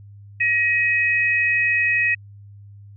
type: tone pair together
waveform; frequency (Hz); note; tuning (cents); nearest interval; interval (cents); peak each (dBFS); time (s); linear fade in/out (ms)
sine; 1898.4 / 2531; A#6 / D#7; +31 / +29; perfect fourth; 498; -19; 0.4-2.15; 10
effects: added 101 Hz sine -40 dBFS peak until 2.96 s